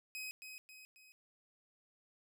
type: tone with echo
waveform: sawtooth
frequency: 2527 Hz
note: D#7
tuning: 26 cents sharp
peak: -39 dBFS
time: 0.15-0.31 s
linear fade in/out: 0 ms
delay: 270 ms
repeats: 3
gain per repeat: -6 dB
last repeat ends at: 1.12 s
effects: none